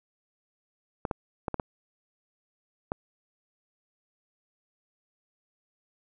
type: clicks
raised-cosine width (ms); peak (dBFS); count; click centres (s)
1; -15; 6; 1.052 / 1.112 / 1.482 / 1.543 / 1.598 / 2.919
effects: none